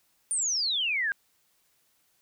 sine exponential sweep, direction down, 9397 to 1568 Hz, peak -25 dBFS, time 0.31-1.12 s, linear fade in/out 0 ms, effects white hiss -69 dBFS RMS until 2.21 s

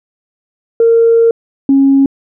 sine tone pair in turn, 460 / 273.5 Hz, A#4 / C#4, -23 / -23 cents, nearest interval major sixth, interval 900 cents, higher first, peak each -4 dBFS, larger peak neither, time 0.8-1.31 / 1.69-2.06 s, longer first, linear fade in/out 2 ms, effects tanh soft clip ceiling 0 dBFS

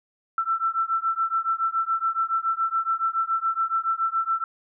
sine beating tone pair, 1333 / 1340.1 Hz, E6 / E6, +19 / +28 cents, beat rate 7.1 Hz, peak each -25 dBFS, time 0.38-4.44 s, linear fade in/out 2 ms, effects none

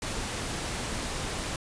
pink noise, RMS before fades -33 dBFS, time 0.02-1.56 s, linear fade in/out 2 ms, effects resampled to 22050 Hz

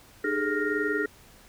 sine tone cluster, 303.1 / 407 / 427.9 / 1407 / 1860 Hz, D#4 / G#4 / A4 / F6 / A#6, -45 / -35 / -48 / +12 / -4 cents, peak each -31 dBFS, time 0.24-1.06 s, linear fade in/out 5 ms, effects pink hiss -54 dBFS RMS until 1.48 s

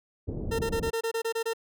pink low-pass noise, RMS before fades -33 dBFS, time 0.27-0.91 s, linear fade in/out 20 ms, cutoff 460 Hz, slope 24 dB/octave
40% pulse tone bursts, 455.2 Hz, A#4, 41 cents flat, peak -26 dBFS, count 10, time 0.51-1.535 s, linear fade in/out 10 ms, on 80 ms, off 25 ms
effects none

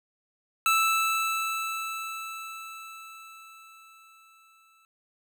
25% pulse tone with exponential decay, 1318.5 Hz, E6, in tune, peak -16 dBFS, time 0.66-4.85 s, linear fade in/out 1 ms, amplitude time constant 910 ms, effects none

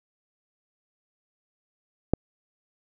click, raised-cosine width 2 ms, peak -6 dBFS, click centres 2.136 s, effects none

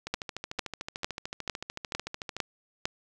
two click trains, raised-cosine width 0.2 ms, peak -11 / -18 dBFS, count 7 / 32, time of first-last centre 0.14-2.855 / 0.07-2.366 s, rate 2.21 / 13.5 Hz, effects none

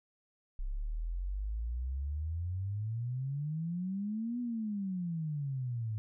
sine exponential two-way sweep, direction up then down, 32.4 to 246.7 to 105.8 Hz, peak -33 dBFS, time 0.59-5.98 s, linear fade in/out 0 ms, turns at 4.4 s, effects none

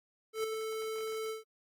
square tone with ADSR envelope, 440 Hz, A4, in tune, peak -30 dBFS, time 0.33-1.44 s, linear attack 110 ms, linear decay 5 ms, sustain -6 dB, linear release 140 ms, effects AAC 64 kbps

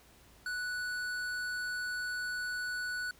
triangle tone with tanh clipping, 1479 Hz, F#6, 1 cent flat, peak -36 dBFS, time 0.46-3.11 s, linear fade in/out 2 ms, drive 18 dB, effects added 60 Hz sine -64 dBFS peak until 3.19 s + pink hiss -61 dBFS RMS until 3.19 s

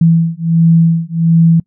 sine beating tone pair, 164.81 / 166.21 Hz, E3 / E3, 0 / +15 cents, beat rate 1.4 Hz, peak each -10 dBFS, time 0.01-1.6 s, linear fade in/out 5 ms, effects noise-tail reverb RT60 0.1 s tail -25 dB re dry

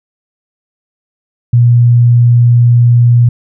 sine tone, 120 Hz, B2, 49 cents flat, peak -3 dBFS, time 1.53-3.29 s, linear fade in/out 5 ms, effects none

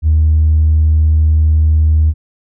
triangle tone with tanh clipping, 77.9 Hz, D#2, 3 cents sharp, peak -7 dBFS, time 0.02-2.14 s, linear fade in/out 50 ms, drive 5 dB, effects none

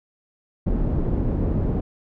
pink low-pass noise, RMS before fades -22 dBFS, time 0.66-1.81 s, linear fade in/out 10 ms, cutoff 350 Hz, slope 12 dB/octave, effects none

